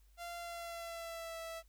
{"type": "tone with pitch glide", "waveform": "sawtooth", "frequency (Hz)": [690, 657.7], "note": ["F5", "E5"], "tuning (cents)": [-21, -4], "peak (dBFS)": -39, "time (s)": [0.17, 1.63], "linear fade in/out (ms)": 50, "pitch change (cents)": -83, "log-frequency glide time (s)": [0.37, 1.39], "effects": ["added 50 Hz sine -62 dBFS peak until 1.68 s", "white hiss -75 dBFS RMS until 1.68 s"]}